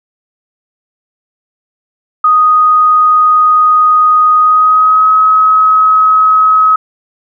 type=tone with pitch glide; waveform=sine; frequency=1244.5 to 1275.8 Hz; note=D#6 to D#6; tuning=0 to +43 cents; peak=-4 dBFS; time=2.24-6.76 s; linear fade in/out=5 ms; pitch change=+43 cents; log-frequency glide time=4.39-5.09 s; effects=none